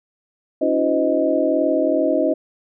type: tone cluster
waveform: sine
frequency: 281.2 / 323.9 / 362.7 / 514 / 626 Hz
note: C#4 / E4 / F#4 / C5 / D#5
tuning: +25 / -30 / -34 / -31 / +10 cents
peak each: -22 / -22 / -26 / -23 / -19 dBFS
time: 0.61-2.34 s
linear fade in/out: 10 ms
effects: none